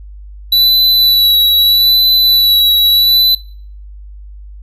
square tone with vibrato, 3951 Hz, B7, in tune, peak -7 dBFS, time 0.52-3.35 s, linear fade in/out 5 ms, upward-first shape sine, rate 0.79 Hz, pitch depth 25 cents each way, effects noise-tail reverb RT60 0.5 s tail -22 dB re dry + added 50 Hz sine -29 dBFS peak until 4.62 s

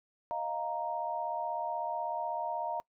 sine chord, Eb suspended second, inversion none, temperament equal, 622.3 / 698.5 / 932.3 Hz, Eb5 / F5 / Bb5, 0 / 0 / 0 cents, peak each -39 / -37 / -35 dBFS, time 0.31-2.8 s, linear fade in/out 0 ms, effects noise-tail reverb RT60 0.1 s tail -23 dB re dry

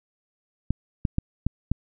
clicks, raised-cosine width 5 ms, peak -10 dBFS, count 5, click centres 0.706 / 1.052 / 1.184 / 1.466 / 1.716 s, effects none

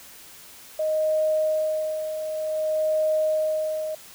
sine tone with tremolo, 622.3 Hz, D#5, in tune, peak -19 dBFS, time 0.79-3.95 s, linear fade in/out 5 ms, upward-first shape sine, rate 0.54 Hz, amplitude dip 60%, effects white hiss -46 dBFS RMS until 4.14 s

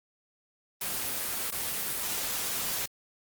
white noise with dropouts, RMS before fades -32 dBFS, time 0.81-2.86 s, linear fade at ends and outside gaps 5 ms, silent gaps 1.508-1.521 s, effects Opus 24 kbps

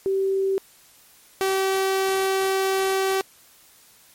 sine / sawtooth tone pair in turn, 387 / 384.3 Hz, G4 / G4, -22 / -34 cents, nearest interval unison, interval 12 cents, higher first, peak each -19 / -16 dBFS, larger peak second, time 0.06-0.58 / 1.41-3.21 s, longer second, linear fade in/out 0 ms, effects white hiss -53 dBFS RMS until 4.14 s + MP3 64 kbps

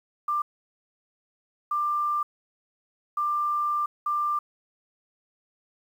sine tone bursts at uneven times, 1188 Hz, D6, 20 cents sharp, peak -23 dBFS, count 4, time 0.28-0.42 / 1.71-2.23 / 3.17-3.86 / 4.06-4.39 s, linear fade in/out 5 ms, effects 9-bit

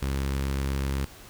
sawtooth tone with notch filter, 68 Hz, C#2, 33 cents flat, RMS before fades -28 dBFS, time 0.02-1.05 s, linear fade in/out 5 ms, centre 690 Hz, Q 1.9, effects pink hiss -48 dBFS RMS until 1.29 s

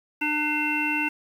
harmonic tone, 300 Hz, D4, 37 cents sharp, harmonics 1 / 3 / 5 / 7 / 9, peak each -29 / -32 / -32 / -32 / -25 dBFS, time 0.21-1.09 s, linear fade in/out 10 ms, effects 8-bit

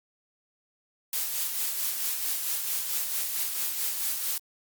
blue noise with tremolo, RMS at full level -28 dBFS, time 1.13-4.38 s, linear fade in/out 2 ms, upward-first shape sine, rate 4.5 Hz, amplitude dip 40%, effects Opus 48 kbps

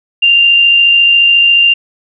sine tone with amplitude modulation, 2788 Hz, F7, 4 cents flat, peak -3 dBFS, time 0.22-1.74 s, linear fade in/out 10 ms, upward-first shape sine, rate 54.2 Hz, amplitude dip 30%, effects none

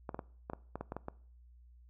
clicks, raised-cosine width 1 ms, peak -25 dBFS, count 10, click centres 0.092 / 0.145 / 0.192 / 0.499 / 0.534 / 0.756 / 0.81 / 0.921 / 0.966 / 1.084 s, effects noise-tail reverb RT60 0.5 s tail -21 dB re dry + added 60 Hz sine -56 dBFS peak until 1.89 s

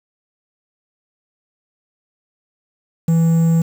triangle tone with quantisation, 164.81 Hz, E3, in tune, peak -9 dBFS, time 3.08-3.62 s, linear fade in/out 5 ms, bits 6, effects none

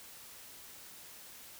silence, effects white hiss -52 dBFS RMS until 1.59 s

